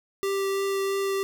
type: tone with vibrato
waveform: square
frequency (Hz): 392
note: G4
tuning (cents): 0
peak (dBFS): -25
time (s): 0.23-1.23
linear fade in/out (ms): 0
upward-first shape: triangle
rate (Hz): 3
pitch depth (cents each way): 9
effects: none